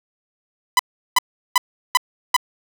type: tone bursts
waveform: sawtooth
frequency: 999 Hz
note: B5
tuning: 20 cents sharp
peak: -7 dBFS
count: 5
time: 0.77-2.365 s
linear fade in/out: 2 ms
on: 23 ms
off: 370 ms
effects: none